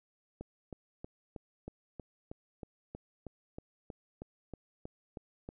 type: click train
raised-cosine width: 2 ms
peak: -29 dBFS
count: 17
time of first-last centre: 0.41-5.489 s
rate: 3.15 Hz
effects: none